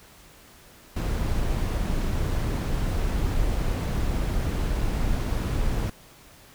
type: noise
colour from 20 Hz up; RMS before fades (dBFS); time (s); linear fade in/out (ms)
brown; -25; 0.96-5.9; 5
effects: pink hiss -51 dBFS RMS until 6.54 s